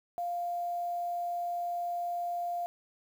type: tone with quantisation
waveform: sine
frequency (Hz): 698.5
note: F5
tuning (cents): 0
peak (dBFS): -31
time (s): 0.18-2.66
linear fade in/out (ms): 0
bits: 9
effects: none